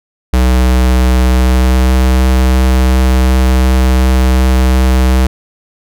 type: tone with pitch glide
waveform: square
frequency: 63.1 to 64.09 Hz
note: B1 to C2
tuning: +38 to -35 cents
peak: -7 dBFS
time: 0.33-5.27 s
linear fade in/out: 5 ms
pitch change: +27 cents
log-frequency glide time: 1.3-2.01 s
effects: none